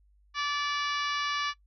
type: harmonic tone with a mistuned harmonic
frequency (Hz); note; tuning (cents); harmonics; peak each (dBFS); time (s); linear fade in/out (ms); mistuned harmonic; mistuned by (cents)
580; D5; -22; 2 / 3 / 4 / 5 / 6 / 7 / 8 / 9 / 10; -31 / -35 / -37 / -39 / -41 / -42 / -43 / -44 / -45; 0.34-1.54; 50; 7; -21
effects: noise-tail reverb RT60 0.1 s tail -19 dB re dry + added 50 Hz sine -60 dBFS peak until 1.66 s